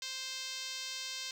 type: tone with band-pass filter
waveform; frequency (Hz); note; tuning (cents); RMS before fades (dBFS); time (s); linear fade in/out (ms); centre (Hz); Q
5% pulse; 523.3; C5; 0; -41; 0.02-1.31; 2; 4600; 0.92
effects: none